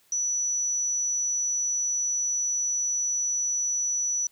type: tone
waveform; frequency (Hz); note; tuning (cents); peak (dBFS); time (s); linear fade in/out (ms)
sine; 5920; F#8; 0; -24; 0.12-4.27; 2
effects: white hiss -63 dBFS RMS until 4.31 s